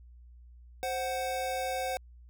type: tone pair together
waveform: square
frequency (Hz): 523.3 / 743.1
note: C5 / F#5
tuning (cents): 0 / +7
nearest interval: tritone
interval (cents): 607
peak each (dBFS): -35 / -34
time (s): 0.83-1.97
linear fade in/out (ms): 0
effects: added 60 Hz sine -50 dBFS peak until 2.29 s